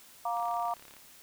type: harmonic tone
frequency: 234.7 Hz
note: A#3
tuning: 12 cents sharp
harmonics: 3 / 4 / 5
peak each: -32 / -34 / -36 dBFS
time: 0.25-0.74 s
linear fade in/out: 5 ms
type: click train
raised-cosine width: 0.3 ms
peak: -36 dBFS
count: 22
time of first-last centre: 0.37-0.967 s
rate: 35.2 Hz
effects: white hiss -55 dBFS RMS until 1.22 s